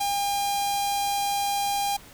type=tone with notch filter; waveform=sawtooth; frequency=805 Hz; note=G5; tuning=46 cents sharp; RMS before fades=-26 dBFS; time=0-1.97 s; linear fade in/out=10 ms; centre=1700 Hz; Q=0.91; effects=pink hiss -48 dBFS RMS until 2.13 s